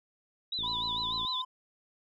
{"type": "tone with vibrato", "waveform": "sine", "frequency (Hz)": 3729, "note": "A#7", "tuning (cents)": 0, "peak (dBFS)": -31, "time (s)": [0.52, 1.42], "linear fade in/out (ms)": 5, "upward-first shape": "sine", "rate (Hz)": 6.7, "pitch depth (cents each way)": 140}
{"type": "click train", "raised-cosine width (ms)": 3, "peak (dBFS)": -34, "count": 38, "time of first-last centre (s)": [0.59, 1.25], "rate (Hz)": 56.1}
{"type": "tone with pitch glide", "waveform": "triangle", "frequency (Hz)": [987.8, 1019.1], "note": ["B5", "C6"], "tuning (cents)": [0, -46], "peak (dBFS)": -34, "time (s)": [0.63, 1.45], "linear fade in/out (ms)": 10, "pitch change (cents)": 54, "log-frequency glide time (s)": [1.01, 1.13]}
{"effects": []}